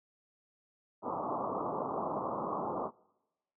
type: low-pass noise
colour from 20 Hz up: white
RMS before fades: -35 dBFS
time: 1.02-2.91 s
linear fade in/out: 50 ms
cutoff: 1200 Hz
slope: 96 dB/octave
effects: noise-tail reverb RT60 1.0 s tail -25 dB re dry + high-pass 200 Hz 12 dB/octave